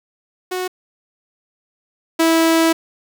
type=tone pair in turn; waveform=sawtooth; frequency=367.2 / 327.1 Hz; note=F#4 / E4; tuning=-13 / -13 cents; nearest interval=major second; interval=200 cents; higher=first; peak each=-17 / -8 dBFS; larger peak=second; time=0.51-0.68 / 2.19-2.73 s; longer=second; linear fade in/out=10 ms; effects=8-bit